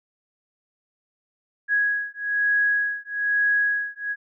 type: beating tone pair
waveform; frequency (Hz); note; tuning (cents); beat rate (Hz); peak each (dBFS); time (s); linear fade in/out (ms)
sine; 1661.2 / 1662.3; G#6 / G#6; 0 / +1; 1.1; -23; 1.68-4.16; 50
effects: none